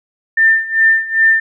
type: tone with tremolo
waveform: sine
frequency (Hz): 1794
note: A6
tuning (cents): +33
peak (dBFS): -6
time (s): 0.37-1.4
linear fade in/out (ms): 5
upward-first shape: sine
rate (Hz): 2.5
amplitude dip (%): 85
effects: none